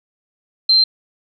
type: tone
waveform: sine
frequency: 4135 Hz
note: C8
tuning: 21 cents flat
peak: -9 dBFS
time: 0.69-0.84 s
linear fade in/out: 5 ms
effects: none